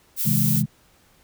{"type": "noise", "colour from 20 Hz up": "violet", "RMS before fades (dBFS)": -24, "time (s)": [0.16, 0.63], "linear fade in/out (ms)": 50}
{"type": "chord", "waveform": "sine", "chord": "C augmented", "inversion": "none", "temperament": "equal with one note detuned", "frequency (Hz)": [130.81, 160.96, 207.7], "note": ["C3", "E3", "G#3"], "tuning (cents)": [0, -41, 0], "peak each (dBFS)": -23, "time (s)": [0.25, 0.66], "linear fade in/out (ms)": 20}
{"effects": ["pink hiss -58 dBFS RMS until 1.23 s"]}